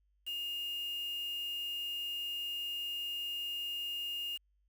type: tone with quantisation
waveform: sine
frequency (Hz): 2835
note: F7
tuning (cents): +25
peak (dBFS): -36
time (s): 0.26-4.38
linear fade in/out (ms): 20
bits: 8
effects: added 50 Hz sine -70 dBFS peak until 4.68 s